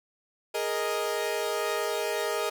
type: chord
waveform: sawtooth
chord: Ab suspended second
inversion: none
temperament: equal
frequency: 415.3 / 466.2 / 622.3 Hz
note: Ab4 / Bb4 / Eb5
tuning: 0 / 0 / 0 cents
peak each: -28 dBFS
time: 0.54-2.5 s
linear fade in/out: 10 ms
effects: none